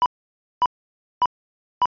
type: tone bursts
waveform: triangle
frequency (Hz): 987.8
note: B5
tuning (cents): 0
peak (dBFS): -12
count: 4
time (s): 0.02-1.856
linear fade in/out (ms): 0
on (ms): 39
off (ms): 560
effects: resampled to 11025 Hz

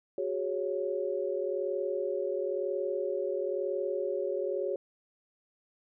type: chord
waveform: sine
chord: F# suspended second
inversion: none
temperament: equal with one note detuned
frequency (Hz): 370 / 411 / 554.4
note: F#4 / G#4 / C#5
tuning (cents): 0 / -18 / 0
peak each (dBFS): -34 / -34 / -33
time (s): 0.18-4.76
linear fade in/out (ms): 2
effects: none

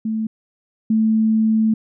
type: tone pair in turn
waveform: sine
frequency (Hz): 220 / 220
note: A3 / A3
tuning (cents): 0 / 0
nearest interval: unison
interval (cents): 0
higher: neither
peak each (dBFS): -19 / -13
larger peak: second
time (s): 0.05-0.27 / 0.9-1.74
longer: second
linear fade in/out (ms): 5
effects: none

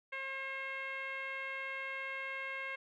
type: tone with low-pass filter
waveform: 10% pulse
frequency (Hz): 537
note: C5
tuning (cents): +45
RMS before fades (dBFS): -41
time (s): 0.12-2.76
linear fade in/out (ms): 10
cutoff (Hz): 2200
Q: 3.1
effects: none

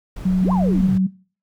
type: noise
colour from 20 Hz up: brown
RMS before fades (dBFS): -31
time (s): 0.16-0.98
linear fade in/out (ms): 5
type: tone with pitch glide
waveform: sine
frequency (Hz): 185 to 188.13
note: F#3 to F#3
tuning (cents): 0 to +29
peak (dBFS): -14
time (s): 0.25-1.07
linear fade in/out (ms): 10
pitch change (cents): +29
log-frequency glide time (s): 0.49-0.92
type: exponential two-way sweep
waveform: sine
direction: up then down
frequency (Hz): 87.31 to 1106 to 87.31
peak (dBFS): -23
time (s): 0.39-0.99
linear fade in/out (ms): 50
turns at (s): 0.52
effects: noise-tail reverb RT60 0.4 s tail -21 dB re dry

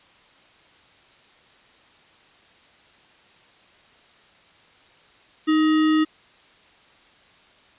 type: tone with sample-and-hold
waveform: sine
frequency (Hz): 311.1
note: D#4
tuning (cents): 0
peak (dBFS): -15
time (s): 5.47-6.05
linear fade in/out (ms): 20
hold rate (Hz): 1575
effects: white hiss -54 dBFS RMS until 7.78 s + resampled to 8000 Hz

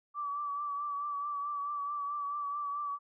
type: tone with vibrato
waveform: sine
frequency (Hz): 1156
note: D6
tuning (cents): -28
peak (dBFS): -33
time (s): 0.14-2.99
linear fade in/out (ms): 50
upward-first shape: triangle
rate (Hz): 4.6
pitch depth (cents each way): 42
effects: none

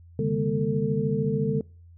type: tone cluster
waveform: sine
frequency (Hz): 137.1 / 150.9 / 203.1 / 236.2 / 447.2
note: C#3 / D3 / G#3 / A#3 / A4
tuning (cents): -19 / +47 / -38 / +23 / +28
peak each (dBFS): -29 / -28 / -29 / -32 / -27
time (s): 0.19-1.61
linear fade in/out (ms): 2
effects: noise-tail reverb RT60 0.4 s tail -24 dB re dry + added 85 Hz sine -47 dBFS peak until 1.97 s

